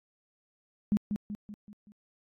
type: tone with echo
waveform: sine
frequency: 207.7 Hz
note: G#3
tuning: in tune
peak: -22 dBFS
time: 0.92-0.97 s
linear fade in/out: 0 ms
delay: 190 ms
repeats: 5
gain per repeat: -6 dB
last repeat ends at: 1.92 s
effects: AAC 48 kbps